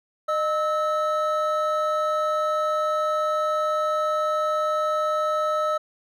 triangle tone pair together, 613 / 1298.9 Hz, D#5 / E6, -26 / -26 cents, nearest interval octave + minor second, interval 1300 cents, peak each -22 dBFS, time 0.28-5.78 s, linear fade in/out 10 ms, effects none

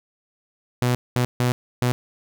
sawtooth tone bursts at uneven times, 123.47 Hz, B2, in tune, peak -14 dBFS, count 4, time 0.82-0.95 / 1.16-1.25 / 1.4-1.52 / 1.82-1.92 s, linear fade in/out 0 ms, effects none

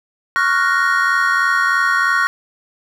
triangle chord, Gb major seventh, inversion second, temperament equal, 1108.7 / 1396.9 / 1480 / 1864.7 Hz, Db6 / F6 / Gb6 / Bb6, 0 / 0 / 0 / 0 cents, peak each -17 dBFS, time 0.36-2.27 s, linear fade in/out 0 ms, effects none

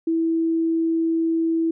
sine tone, 327.8 Hz, E4, 10 cents flat, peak -18 dBFS, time 0.07-1.71 s, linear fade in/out 5 ms, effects none

